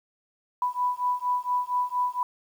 sine beating tone pair, 987.8 / 992.1 Hz, B5 / B5, 0 / +8 cents, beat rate 4.3 Hz, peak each -27 / -27 dBFS, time 0.62-2.23 s, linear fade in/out 2 ms, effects 9-bit

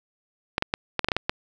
clicks, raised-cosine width 0.3 ms, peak -6 dBFS, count 9, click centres 0.581 / 0.624 / 0.739 / 0.993 / 1.045 / 1.086 / 1.118 / 1.166 / 1.295 s, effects none

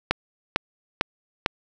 click train, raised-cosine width 0.3 ms, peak -3 dBFS, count 4, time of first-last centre 0.11-1.461 s, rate 2.22 Hz, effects none

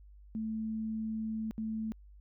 sine tone bursts at uneven times, 220 Hz, A3, in tune, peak -33 dBFS, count 2, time 0.35-1.51 / 1.58-1.92 s, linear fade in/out 0 ms, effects added 50 Hz sine -52 dBFS peak until 2.2 s

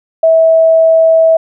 sine tone, 650 Hz, E5, 24 cents flat, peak -4 dBFS, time 0.23-1.37 s, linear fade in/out 5 ms, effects none

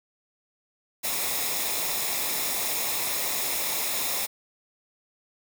white noise with comb filter, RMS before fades -28 dBFS, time 1.03-4.27 s, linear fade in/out 20 ms, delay 0.66 ms, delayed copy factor -0.55, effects none

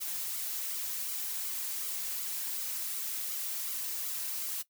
blue noise with flanger, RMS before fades -36 dBFS, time 0-4.63 s, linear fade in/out 20 ms, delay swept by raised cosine 1.1 to 3.6 ms, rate 2.7 Hz, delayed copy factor -0.6, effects noise-tail reverb RT60 0.1 s tail -17 dB re dry

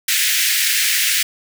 pink high-pass noise, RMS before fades -17 dBFS, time 0.08-1.23 s, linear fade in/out 5 ms, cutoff 1700 Hz, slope 48 dB/octave, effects none

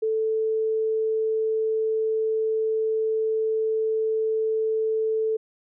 sine tone, 440 Hz, A4, in tune, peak -21 dBFS, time 0.02-5.37 s, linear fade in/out 10 ms, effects none

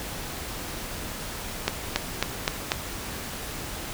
accelerating click train, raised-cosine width 0.2 ms, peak -4 dBFS, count 5, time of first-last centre 1.68-2.719 s, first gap 280 ms, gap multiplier 0.95, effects pink hiss -35 dBFS RMS until 3.93 s

